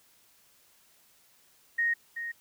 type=tone with echo; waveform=sine; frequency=1864.7 Hz; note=A#6; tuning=in tune; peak=-24 dBFS; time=1.78-1.94 s; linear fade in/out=10 ms; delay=380 ms; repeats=1; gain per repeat=-9 dB; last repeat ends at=2.32 s; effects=white hiss -63 dBFS RMS until 2.4 s